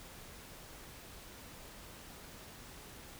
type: silence
effects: pink hiss -52 dBFS RMS until 3.19 s